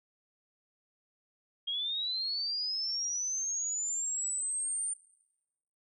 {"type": "linear sweep", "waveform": "sine", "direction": "up", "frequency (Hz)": [3228, 9030], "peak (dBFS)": -31, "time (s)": [1.67, 4.94], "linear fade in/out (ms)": 10, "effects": ["noise-tail reverb RT60 1.0 s tail -22 dB re dry"]}